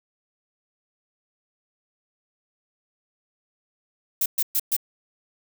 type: noise bursts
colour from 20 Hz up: violet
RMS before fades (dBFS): -22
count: 4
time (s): 4.21-4.766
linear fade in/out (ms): 5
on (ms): 49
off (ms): 120
effects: none